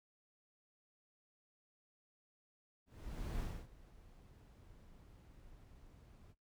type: noise with ADSR envelope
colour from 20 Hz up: brown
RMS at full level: -40 dBFS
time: 2.86-6.35 s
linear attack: 530 ms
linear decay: 280 ms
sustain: -20 dB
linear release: 45 ms
effects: noise-tail reverb RT60 0.2 s tail -26 dB re dry